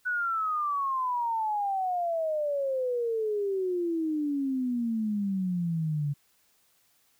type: exponential sweep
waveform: sine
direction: down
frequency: 1495 to 141.5 Hz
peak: -26 dBFS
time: 0.05-6.14 s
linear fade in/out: 20 ms
effects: white hiss -67 dBFS RMS until 7.19 s